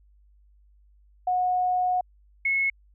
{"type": "tone pair in turn", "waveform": "sine", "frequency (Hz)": [729, 2185], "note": ["F#5", "C#7"], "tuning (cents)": [-26, -26], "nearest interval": "octave + perfect fifth", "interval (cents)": 1900, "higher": "second", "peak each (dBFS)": -21, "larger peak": "neither", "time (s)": [[1.27, 2.01], [2.45, 2.7]], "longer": "first", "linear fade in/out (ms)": 5, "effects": ["added 50 Hz sine -55 dBFS peak until 2.94 s"]}